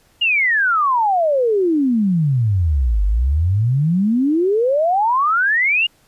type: exponential two-way sweep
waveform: sine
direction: down then up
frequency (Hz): 2895 to 47.69 to 2895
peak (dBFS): -13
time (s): 0.21-5.87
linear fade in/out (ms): 10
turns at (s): 3.04
effects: pink hiss -56 dBFS RMS until 6.07 s + resampled to 32000 Hz